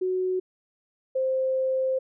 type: tone pair in turn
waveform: sine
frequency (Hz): 370.2 / 523.5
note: F#4 / C5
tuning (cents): +1 / +1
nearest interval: tritone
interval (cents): 600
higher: second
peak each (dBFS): -23 / -22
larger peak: second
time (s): 0.01-0.4 / 1.15-1.99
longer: second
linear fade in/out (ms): 10
effects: none